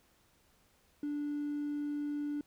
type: tone with hard clipping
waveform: triangle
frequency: 292.5 Hz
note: D4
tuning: 7 cents flat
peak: -34 dBFS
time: 1.03-2.41 s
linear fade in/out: 2 ms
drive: 4 dB
effects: pink hiss -69 dBFS RMS until 2.46 s